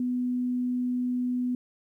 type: tone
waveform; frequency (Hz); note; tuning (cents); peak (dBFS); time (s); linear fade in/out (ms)
sine; 248.4; B3; +10; -25; 0-1.55; 2
effects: 11-bit